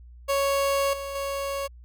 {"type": "tone with level steps", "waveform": "30% pulse", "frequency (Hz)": 554.4, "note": "C#5", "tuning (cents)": 0, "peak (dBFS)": [-19, -29, -25], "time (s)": [0.28, 1.68], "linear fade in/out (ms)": 20, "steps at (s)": [0.93, 1.15], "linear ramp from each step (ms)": 5, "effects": ["added 60 Hz sine -44 dBFS peak until 1.84 s"]}